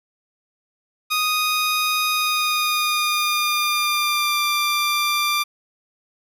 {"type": "tone with pitch glide", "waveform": "15% pulse", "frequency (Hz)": [1243, 1184.8], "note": ["D#6", "D6"], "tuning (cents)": [-2, 15], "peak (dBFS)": -12, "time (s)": [1.1, 5.44], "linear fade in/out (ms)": 20, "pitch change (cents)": -83, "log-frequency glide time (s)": [2.11, 4.41], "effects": []}